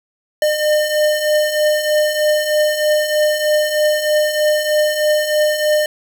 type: beating tone pair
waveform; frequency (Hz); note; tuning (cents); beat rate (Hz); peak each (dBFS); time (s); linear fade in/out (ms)
square; 603 / 606.2; D5 / D#5; +46 / -45; 3.2; -21 / -15; 0.42-5.86; 2
effects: none

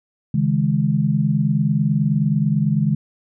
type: chord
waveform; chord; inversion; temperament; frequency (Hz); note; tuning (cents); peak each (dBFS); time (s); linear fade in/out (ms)
sine; C# suspended second; none; equal with one note detuned; 138.59 / 158.28 / 207.7; C#3 / D#3 / G#3; 0 / +30 / 0; -20 / -19 / -20; 0.34-2.95; 5
effects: none

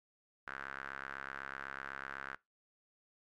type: tone with band-pass filter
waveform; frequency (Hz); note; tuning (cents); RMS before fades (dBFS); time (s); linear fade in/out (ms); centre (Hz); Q
sawtooth; 68; C#2; -33; -45; 0.47-2.36; 5; 1500; 5.8
effects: noise-tail reverb RT60 0.2 s tail -21 dB re dry

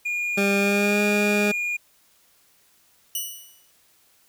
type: tone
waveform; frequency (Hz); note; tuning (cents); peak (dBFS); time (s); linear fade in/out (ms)
triangle; 2429; D#7; -42; -22; 0.05-1.77; 10
type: tone with pitch glide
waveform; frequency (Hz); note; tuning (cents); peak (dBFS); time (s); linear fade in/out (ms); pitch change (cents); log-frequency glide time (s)
20% pulse; 199.5 to 206.5; G3 to G#3; +31 to -10; -15; 0.37-1.52; 10; +59; 0.58-1.01
type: tone with exponential decay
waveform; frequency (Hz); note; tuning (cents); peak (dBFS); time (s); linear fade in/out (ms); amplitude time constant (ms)
5% pulse; 2948; F#7; -7; -15; 3.15-3.71; 2; 120
effects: white hiss -60 dBFS RMS until 4.28 s

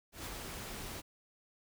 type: noise with ADSR envelope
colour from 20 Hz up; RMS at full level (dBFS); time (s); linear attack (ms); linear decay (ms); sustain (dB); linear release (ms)
pink; -41; 0.12-1.02; 140; 13; -3; 26
effects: none

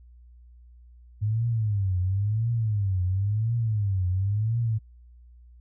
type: tone with vibrato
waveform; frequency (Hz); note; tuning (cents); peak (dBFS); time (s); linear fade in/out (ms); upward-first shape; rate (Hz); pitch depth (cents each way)
sine; 103.1; G#2; -12; -22; 1.21-4.79; 20; triangle; 0.96; 250
effects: added 60 Hz sine -48 dBFS peak until 5.6 s

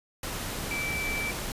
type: tone in noise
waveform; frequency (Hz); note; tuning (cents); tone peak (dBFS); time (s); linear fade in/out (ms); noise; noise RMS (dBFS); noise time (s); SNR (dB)
sine; 2324; D7; -19; -30; 0.71-1.31; 2; pink; -34; 0.23-1.52; +1
effects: resampled to 32000 Hz

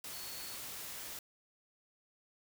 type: tone in noise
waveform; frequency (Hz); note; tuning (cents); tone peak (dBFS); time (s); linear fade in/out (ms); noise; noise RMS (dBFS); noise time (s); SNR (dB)
sine; 4403; C#8; -13; -50; 0.13-0.56; 2; white; -45; 0.04-1.19; -8
effects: none

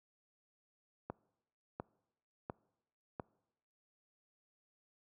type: click train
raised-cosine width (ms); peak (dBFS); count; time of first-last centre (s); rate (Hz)
1; -26; 4; 1.1-3.198; 1.43
effects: noise-tail reverb RT60 0.9 s tail -24 dB re dry + high-pass 80 Hz 12 dB/octave

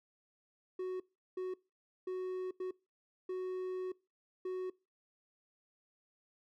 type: tone bursts at uneven times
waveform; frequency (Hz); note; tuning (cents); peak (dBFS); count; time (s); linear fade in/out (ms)
triangle; 370; F#4; 0; -34; 6; 0.79-1 / 1.37-1.54 / 2.07-2.51 / 2.6-2.71 / 3.29-3.92 / 4.45-4.7; 5
effects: noise-tail reverb RT60 0.3 s tail -24 dB re dry

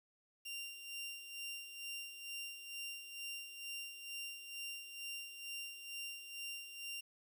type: tone with tremolo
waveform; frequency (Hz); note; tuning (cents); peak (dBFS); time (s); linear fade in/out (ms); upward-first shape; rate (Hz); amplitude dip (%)
sawtooth; 2780; F7; -9; -39; 0.45-7.01; 10; sine; 2.2; 60
effects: 11-bit

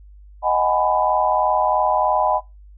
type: chord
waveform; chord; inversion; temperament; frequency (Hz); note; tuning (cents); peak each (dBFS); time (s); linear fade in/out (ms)
sine; G# minor seventh; second; just; 623 / 747.5 / 830.6 / 996.7; D#5 / F#5 / G#5 / B5; +2 / +17 / 0 / +16; -21; 0.42-2.41; 50
effects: noise-tail reverb RT60 0.2 s tail -19 dB re dry + added 50 Hz sine -41 dBFS peak until 2.77 s

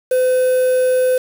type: tone with quantisation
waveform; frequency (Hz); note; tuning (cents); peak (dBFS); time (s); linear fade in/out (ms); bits
triangle; 509; C5; -48; -10; 0.11-1.18; 5; 5
effects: none

